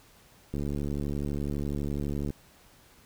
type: click train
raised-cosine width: 3 ms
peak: -20 dBFS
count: 128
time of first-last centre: 0.54-2.304 s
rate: 72 Hz
effects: pink hiss -58 dBFS RMS until 3.05 s